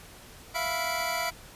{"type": "tone cluster", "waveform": "25% pulse", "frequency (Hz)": [663, 702, 987, 2315], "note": ["E5", "F5", "B5", "D7"], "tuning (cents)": [10, 9, -1, -25], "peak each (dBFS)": -30, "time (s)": [0.54, 1.31], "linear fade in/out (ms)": 20, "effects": ["pink hiss -49 dBFS RMS until 1.55 s", "resampled to 32000 Hz"]}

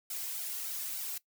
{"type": "noise with flanger", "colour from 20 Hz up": "blue", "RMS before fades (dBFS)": -38, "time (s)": [0.1, 1.18], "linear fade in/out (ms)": 5, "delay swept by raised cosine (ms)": [1.3, 2.9], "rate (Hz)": 3.4, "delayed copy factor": 1, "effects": ["noise-tail reverb RT60 0.1 s tail -19 dB re dry"]}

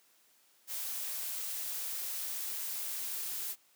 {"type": "noise with high-pass filter sweep", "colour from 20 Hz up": "blue", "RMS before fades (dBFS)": -38, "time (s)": [0.67, 3.56], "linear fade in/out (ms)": 50, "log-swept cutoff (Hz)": [550, 310], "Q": 1.5, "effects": ["white hiss -67 dBFS RMS until 3.75 s", "high-pass 200 Hz 12 dB/octave"]}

